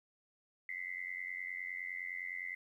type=tone with amplitude modulation; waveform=sine; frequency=2051 Hz; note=C7; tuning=35 cents flat; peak=-35 dBFS; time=0.69-2.55 s; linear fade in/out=2 ms; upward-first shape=sine; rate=89.8 Hz; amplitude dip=100%; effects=12-bit